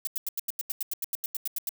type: noise bursts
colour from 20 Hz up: violet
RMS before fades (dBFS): -30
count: 16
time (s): 0.05-1.692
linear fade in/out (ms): 2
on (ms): 22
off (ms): 86
effects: none